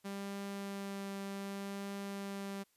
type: tone with vibrato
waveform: sawtooth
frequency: 198 Hz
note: G3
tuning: 18 cents sharp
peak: -36 dBFS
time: 0.04-2.64 s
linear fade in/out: 20 ms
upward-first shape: triangle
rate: 0.66 Hz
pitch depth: 9 cents each way
effects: white hiss -74 dBFS RMS until 2.76 s + resampled to 32000 Hz